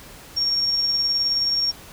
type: tone with tremolo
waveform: sine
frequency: 5540 Hz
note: F8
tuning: 15 cents flat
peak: -17 dBFS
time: 0.36-1.72 s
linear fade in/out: 20 ms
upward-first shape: triangle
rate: 19 Hz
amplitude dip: 35%
effects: pink hiss -43 dBFS RMS until 1.92 s